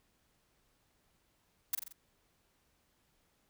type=noise with echo; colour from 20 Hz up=blue; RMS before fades=-31 dBFS; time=1.73-1.75 s; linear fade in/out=5 ms; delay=44 ms; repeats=4; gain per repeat=-5 dB; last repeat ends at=1.926 s; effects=pink hiss -74 dBFS RMS until 3.49 s